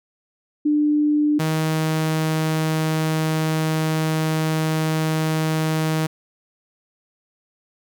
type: tone pair in turn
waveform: sine / sawtooth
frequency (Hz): 298 / 157.86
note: D4 / D#3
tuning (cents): +25 / +25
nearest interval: major seventh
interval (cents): 1100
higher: first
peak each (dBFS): -15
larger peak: neither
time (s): 0.65-1.39 / 1.39-6.07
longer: second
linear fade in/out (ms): 10
effects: none